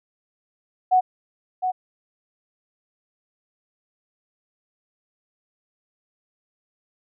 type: tone with echo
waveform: sine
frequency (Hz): 740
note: F#5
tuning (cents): 0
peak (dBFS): -13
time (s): 0.91-1.01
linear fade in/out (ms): 20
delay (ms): 710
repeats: 1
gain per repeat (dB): -7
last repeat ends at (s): 1.72
effects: none